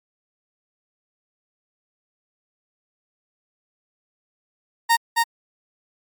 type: tone with echo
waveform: 30% pulse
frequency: 926 Hz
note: A#5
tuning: 12 cents flat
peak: -11 dBFS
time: 4.89-4.97 s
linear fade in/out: 20 ms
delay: 270 ms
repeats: 1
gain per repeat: -2 dB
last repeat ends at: 5.24 s
effects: MP3 96 kbps